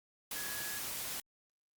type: tone in noise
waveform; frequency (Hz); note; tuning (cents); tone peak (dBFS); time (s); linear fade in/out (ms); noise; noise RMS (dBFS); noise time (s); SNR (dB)
sine; 1679; G#6; +18; -45; 0.36-0.79; 2; white; -40; 0.31-1.2; -8
effects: Opus 48 kbps